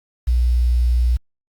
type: tone with quantisation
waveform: sine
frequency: 60.4 Hz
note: B1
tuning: 38 cents flat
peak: -13 dBFS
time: 0.27-1.17 s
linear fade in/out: 10 ms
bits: 7
effects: Opus 48 kbps